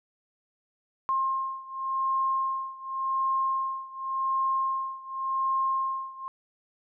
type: beating tone pair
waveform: sine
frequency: 1064 / 1064.89 Hz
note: C6 / C6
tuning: +29 / +30 cents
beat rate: 0.89 Hz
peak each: -28 / -30 dBFS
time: 1.09-6.28 s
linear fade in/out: 0 ms
effects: none